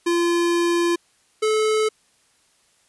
square tone pair in turn, 343.7 / 433 Hz, F4 / A4, -28 / -28 cents, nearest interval major third, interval 400 cents, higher second, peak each -18 dBFS, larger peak neither, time 0.06-0.96 / 1.42-1.89 s, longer first, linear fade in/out 10 ms, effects white hiss -61 dBFS RMS until 2.88 s + resampled to 24000 Hz

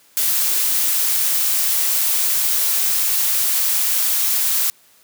blue noise with high-pass filter sweep, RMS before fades -18 dBFS, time 0.17-4.7 s, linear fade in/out 0 ms, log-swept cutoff 210 to 750 Hz, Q 0.94, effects white hiss -53 dBFS RMS until 5.03 s + high-pass 100 Hz 12 dB/octave

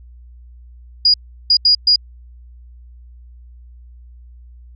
sine tone bursts at uneven times, 4879 Hz, D#8, 35 cents flat, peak -8 dBFS, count 4, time 1.05-1.14 / 1.5-1.57 / 1.65-1.75 / 1.87-1.96 s, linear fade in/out 5 ms, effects added 60 Hz sine -38 dBFS peak until 4.75 s

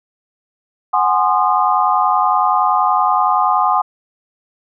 sine chord, Ab dominant seventh, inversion third, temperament equal with one note detuned, 740 / 830.6 / 1046.5 / 1223.1 Hz, Gb5 / Ab5 / C6 / Eb6, 0 / 0 / 0 / -30 cents, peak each -17 dBFS, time 0.93-3.82 s, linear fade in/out 10 ms, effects none

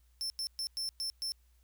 40% pulse tone bursts at uneven times, 5350 Hz, E8, 25 cents sharp, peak -33 dBFS, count 6, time 0.21-0.3 / 0.39-0.47 / 0.59-0.67 / 0.77-0.89 / 1-1.1 / 1.22-1.32 s, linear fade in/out 0 ms, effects added 60 Hz sine -63 dBFS peak until 1.63 s + white hiss -75 dBFS RMS until 1.63 s

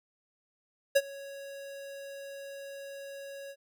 square tone with ADSR envelope, 554.4 Hz, C#5, in tune, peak -19 dBFS, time 0.95-3.56 s, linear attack 14 ms, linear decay 44 ms, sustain -23 dB, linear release 57 ms, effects none

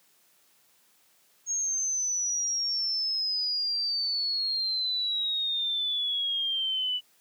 sine exponential sweep, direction down, 6580 to 2960 Hz, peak -26 dBFS, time 1.46-7.01 s, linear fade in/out 50 ms, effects white hiss -64 dBFS RMS until 7.2 s + high-pass 150 Hz 12 dB/octave

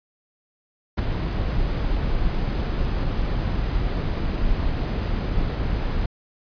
brown noise with ADSR envelope, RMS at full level -17 dBFS, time 0.97-6.06 s, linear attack 19 ms, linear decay 9 ms, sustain -6 dB, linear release 4 ms, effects resampled to 11025 Hz

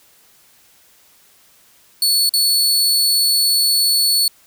sawtooth tone with dropouts, 4423 Hz, C#8, 5 cents flat, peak -10 dBFS, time 2.02-4.28 s, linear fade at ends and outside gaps 2 ms, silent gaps 2.293-2.337 s, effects white hiss -52 dBFS RMS until 4.46 s

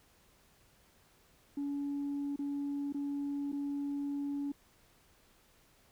sine tone with dropouts, 283.8 Hz, C#4, 41 cents sharp, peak -32 dBFS, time 1.57-4.52 s, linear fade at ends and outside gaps 5 ms, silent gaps 2.361-2.39 / 2.925-2.944 / 3.519-3.527 s, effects tanh soft clip ceiling -31 dBFS + pink hiss -66 dBFS RMS until 5.91 s

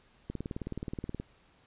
click train, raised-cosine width 3 ms, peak -23 dBFS, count 18, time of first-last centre 0.3-1.199 s, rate 18.9 Hz, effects pink hiss -64 dBFS RMS until 1.66 s + resampled to 8000 Hz

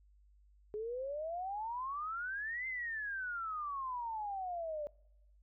sine exponential two-way sweep, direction up then down, 415.3 to 2094 to 578 Hz, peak -37 dBFS, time 0.74-4.87 s, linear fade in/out 0 ms, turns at 2.67 s, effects noise-tail reverb RT60 0.9 s tail -25 dB re dry + added 50 Hz sine -62 dBFS peak until 5.42 s

